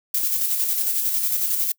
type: noise with tremolo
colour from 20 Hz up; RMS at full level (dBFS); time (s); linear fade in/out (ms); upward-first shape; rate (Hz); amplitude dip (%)
violet; -21; 0.14-1.72; 5; square; 11; 35
effects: noise-tail reverb RT60 0.1 s tail -25 dB re dry